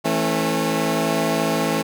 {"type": "chord", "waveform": "15% pulse", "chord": "A major", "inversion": "second", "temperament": "equal with one note detuned", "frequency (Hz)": [164.81, 220, 271.5], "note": ["E3", "A3", "C#4"], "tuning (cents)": [0, 0, -36], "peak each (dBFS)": -17, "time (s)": [0.04, 1.83], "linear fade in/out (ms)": 20, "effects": []}